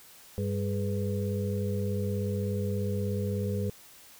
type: harmonic tone with a mistuned harmonic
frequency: 99 Hz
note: G2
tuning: 18 cents sharp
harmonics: 1 / 2 / 4 / 5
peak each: -30 / -33 / -36 / -37 dBFS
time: 0.38-3.7 s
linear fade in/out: 0 ms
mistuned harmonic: 4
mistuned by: +95 cents
effects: white hiss -53 dBFS RMS until 4.19 s